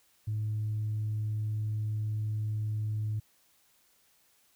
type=tone; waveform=sine; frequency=107.3 Hz; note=A2; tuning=43 cents flat; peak=-28 dBFS; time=0.27-3.2 s; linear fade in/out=10 ms; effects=tanh soft clip ceiling -26 dBFS + white hiss -67 dBFS RMS until 4.55 s